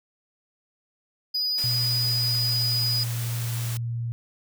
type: tone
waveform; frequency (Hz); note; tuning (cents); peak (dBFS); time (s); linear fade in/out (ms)
triangle; 4945; D#8; -12; -22; 1.34-3.04; 10
type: noise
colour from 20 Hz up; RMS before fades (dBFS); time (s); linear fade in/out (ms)
white; -36; 1.58-3.77; 0
type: tone with pitch glide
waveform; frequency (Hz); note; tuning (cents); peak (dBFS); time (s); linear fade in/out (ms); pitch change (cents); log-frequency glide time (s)
sine; 119.4 to 117.35; A#2 to A#2; +42 to +12; -26; 1.64-4.12; 0; -30; 1.8-2.34
effects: none